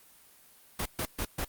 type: noise bursts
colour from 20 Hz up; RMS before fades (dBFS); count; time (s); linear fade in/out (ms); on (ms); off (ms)
pink; -32; 4; 0.79-1.448; 5; 67; 130
effects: white hiss -58 dBFS RMS until 1.48 s + Opus 32 kbps